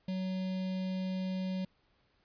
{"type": "tone with notch filter", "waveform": "square", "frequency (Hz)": 186.8, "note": "F#3", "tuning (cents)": 17, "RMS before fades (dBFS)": -35, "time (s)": [0.08, 1.65], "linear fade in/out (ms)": 5, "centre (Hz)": 1300, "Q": 0.55, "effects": ["pink hiss -72 dBFS RMS until 2.24 s", "resampled to 11025 Hz"]}